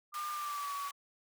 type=tone with pitch glide; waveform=sine; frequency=1200 to 1132.6 Hz; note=D6 to C#6; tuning=+37 to +37 cents; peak=-36 dBFS; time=0.12-0.92 s; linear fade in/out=50 ms; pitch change=-100 cents; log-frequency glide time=0.32-0.74 s
type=high-pass noise; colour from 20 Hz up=pink; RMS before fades=-47 dBFS; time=0.14-0.91 s; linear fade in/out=2 ms; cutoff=960 Hz; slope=24 dB/octave
effects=none